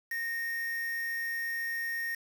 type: tone with quantisation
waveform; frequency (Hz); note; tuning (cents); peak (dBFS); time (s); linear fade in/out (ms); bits
triangle; 1854; A#6; -10; -30; 0.11-2.15; 5; 7
effects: none